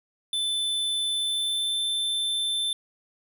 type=tone with pitch glide; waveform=square; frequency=3520 to 3544 Hz; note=A7 to A7; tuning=0 to +12 cents; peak=-25 dBFS; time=0.33-2.73 s; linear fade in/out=2 ms; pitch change=+12 cents; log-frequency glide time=1.11-1.79 s; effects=none